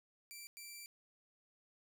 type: tone bursts at uneven times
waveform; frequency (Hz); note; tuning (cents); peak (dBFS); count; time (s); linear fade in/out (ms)
10% pulse; 2343; D7; -5; -40; 2; 0.31-0.47 / 0.57-0.86; 0
effects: none